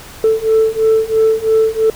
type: beating tone pair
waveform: sine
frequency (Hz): 440.5 / 443.5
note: A4 / A4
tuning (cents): +2 / +14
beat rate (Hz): 3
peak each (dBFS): -12 / -11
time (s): 0.24-1.9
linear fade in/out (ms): 2
effects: tanh soft clip ceiling -5 dBFS + pink hiss -35 dBFS RMS until 1.95 s